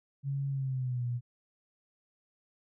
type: tone with pitch glide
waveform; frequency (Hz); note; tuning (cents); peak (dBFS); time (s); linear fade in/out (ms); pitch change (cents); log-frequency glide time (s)
sine; 138.59 to 121.35; C#3 to B2; 0 to -30; -30; 0.23-1.21; 50; -230; 0.49-1.05
effects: none